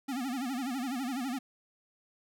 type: tone with vibrato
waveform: square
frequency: 257.7 Hz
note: C4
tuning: 26 cents flat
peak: -33 dBFS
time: 0.08-1.39 s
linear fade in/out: 10 ms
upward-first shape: sine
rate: 12 Hz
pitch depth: 150 cents each way
effects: none